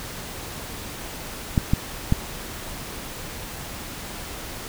clicks, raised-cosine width 5 ms, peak -5 dBFS, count 3, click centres 1.578 / 1.735 / 2.124 s, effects pink hiss -35 dBFS RMS until 4.68 s

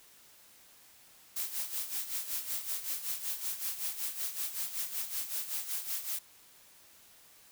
blue noise with tremolo, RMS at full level -34 dBFS, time 1.36-6.19 s, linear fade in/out 5 ms, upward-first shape sine, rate 5.3 Hz, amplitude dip 70%, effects white hiss -59 dBFS RMS until 7.51 s

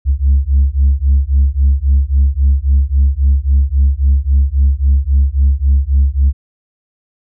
sine beating tone pair, 67 / 70.7 Hz, C2 / C#2, +42 / +35 cents, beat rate 3.7 Hz, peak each -10 dBFS, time 0.05-6.33 s, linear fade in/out 50 ms, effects tanh soft clip ceiling -4 dBFS

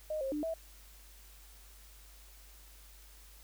sine tone with pitch steps, 618 / 536 / 298.5 / 652 Hz, D#5 / C5 / D4 / E5, -12 / +42 / +28 / -19 cents, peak -33 dBFS, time 0.1-0.54 s, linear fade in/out 5 ms, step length 110 ms, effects added 50 Hz sine -55 dBFS peak until 3.43 s + white hiss -59 dBFS RMS until 3.43 s

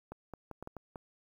clicks, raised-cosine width 1 ms, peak -29 dBFS, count 7, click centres 0.12 / 0.337 / 0.513 / 0.626 / 0.674 / 0.767 / 0.958 s, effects 10-bit

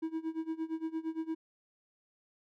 triangle tone with tremolo, 322 Hz, E4, 41 cents flat, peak -29 dBFS, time 0.02-1.35 s, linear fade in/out 10 ms, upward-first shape sine, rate 8.7 Hz, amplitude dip 90%, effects none

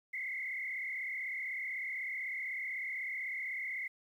sine tone with frequency modulation, 2093 Hz, C7, in tune, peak -36 dBFS, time 0.13-3.88 s, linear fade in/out 10 ms, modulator 36 Hz, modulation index 2.8, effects 11-bit

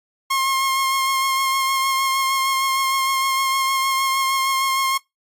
sawtooth tone with vibrato, 1072 Hz, C6, 42 cents sharp, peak -14 dBFS, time 0.3-4.98 s, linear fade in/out 10 ms, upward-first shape sine, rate 6.5 Hz, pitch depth 18 cents each way, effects noise-tail reverb RT60 0.2 s tail -25 dB re dry + AAC 64 kbps

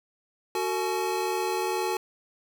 square tone cluster, 371 / 453.1 / 852 Hz, F#4 / A#4 / G#5, +5 / -49 / +44 cents, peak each -30 / -33 / -31 dBFS, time 0.55-1.97 s, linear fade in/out 2 ms, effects none

